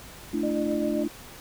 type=chord; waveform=sine; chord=A suspended fourth; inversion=none; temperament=equal with one note detuned; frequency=220 / 293.7 / 335.6 Hz; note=A3 / D4 / E4; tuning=0 / 0 / +31 cents; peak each=-30 / -28 / -29 dBFS; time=0.33-1.08 s; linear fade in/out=10 ms
type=tone with tremolo; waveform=sine; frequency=603 Hz; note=D5; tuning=46 cents sharp; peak=-28 dBFS; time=0.43-1.04 s; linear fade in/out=5 ms; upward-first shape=sine; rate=7.6 Hz; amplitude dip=45%
effects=pink hiss -45 dBFS RMS until 1.4 s